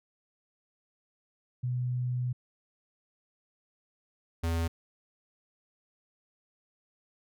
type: tone pair in turn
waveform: sine / square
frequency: 124.5 / 83.09 Hz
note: B2 / E2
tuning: +14 / +14 cents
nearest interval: perfect fifth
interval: 700 cents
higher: first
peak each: -28 dBFS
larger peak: neither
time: 1.63-2.33 / 4.43-4.68 s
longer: first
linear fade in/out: 10 ms
effects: none